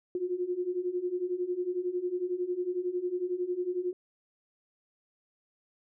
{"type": "beating tone pair", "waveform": "sine", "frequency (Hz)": [352.5, 363.5], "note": ["F4", "F#4"], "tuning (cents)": [16, -31], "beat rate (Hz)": 11, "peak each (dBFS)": [-34, -31], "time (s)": [0.15, 3.93], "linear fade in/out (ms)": 2, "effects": []}